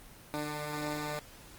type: tone pair together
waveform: 10% pulse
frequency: 149.8 / 297.7 Hz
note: D3 / D4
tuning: +35 / +24 cents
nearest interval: octave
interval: 1189 cents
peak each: -29 / -29 dBFS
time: 0.34-1.19 s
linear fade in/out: 0 ms
effects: pink hiss -53 dBFS RMS until 1.58 s + Opus 24 kbps